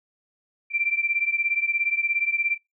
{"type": "beating tone pair", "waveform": "sine", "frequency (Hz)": [2349, 2366], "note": ["D7", "D7"], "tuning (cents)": [0, 12], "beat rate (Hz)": 17, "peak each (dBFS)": [-24, -25], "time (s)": [0.7, 2.58], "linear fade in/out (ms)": 50, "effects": ["noise-tail reverb RT60 0.2 s tail -26 dB re dry"]}